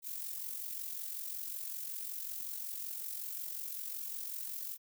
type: noise with amplitude modulation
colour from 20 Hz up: violet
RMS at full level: -39 dBFS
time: 0.02-4.78 s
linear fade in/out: 50 ms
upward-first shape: sine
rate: 45.4 Hz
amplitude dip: 55%
effects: none